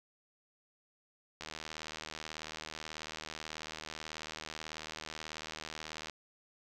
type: click train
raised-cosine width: 0.2 ms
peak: -24 dBFS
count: 368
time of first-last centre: 1.41-6.097 s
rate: 78.3 Hz
effects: none